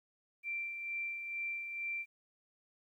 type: tone with tremolo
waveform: sine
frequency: 2354 Hz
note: D7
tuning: 3 cents sharp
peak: -35 dBFS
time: 0.43-2.06 s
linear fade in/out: 50 ms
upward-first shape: sine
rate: 2.2 Hz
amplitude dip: 45%
effects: 12-bit